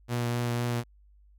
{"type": "tone with vibrato", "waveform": "sawtooth", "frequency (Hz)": 120, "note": "B2", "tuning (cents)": -49, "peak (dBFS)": -23, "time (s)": [0.08, 0.84], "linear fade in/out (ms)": 50, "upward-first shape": "sine", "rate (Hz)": 4, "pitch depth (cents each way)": 11, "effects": ["added 50 Hz sine -55 dBFS peak until 1.38 s"]}